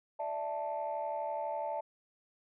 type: chord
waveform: sine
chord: D suspended second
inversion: none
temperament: equal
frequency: 587.3 / 659.3 / 880 Hz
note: D5 / E5 / A5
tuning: 0 / 0 / 0 cents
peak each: -38 / -38 / -36 dBFS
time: 0.19-1.81 s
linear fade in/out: 10 ms
effects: tanh soft clip ceiling -27 dBFS